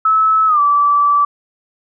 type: tone with pitch glide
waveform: sine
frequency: 1300 to 1158.2 Hz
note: E6 to D6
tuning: -24 to -24 cents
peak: -9 dBFS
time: 0.05-1.25 s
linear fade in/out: 5 ms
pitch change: -200 cents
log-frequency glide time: 0.47-0.6 s
effects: none